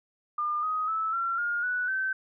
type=tone with pitch steps; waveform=sine; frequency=1205 / 1255.4 / 1308 / 1362.8 / 1419.8 / 1479.3 / 1541.2 Hz; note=D6 / D#6 / E6 / F6 / F6 / F#6 / G6; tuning=+44 / +15 / -14 / -43 / +28 / -1 / -30 cents; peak=-26 dBFS; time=0.38-2.13 s; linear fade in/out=5 ms; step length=250 ms; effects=none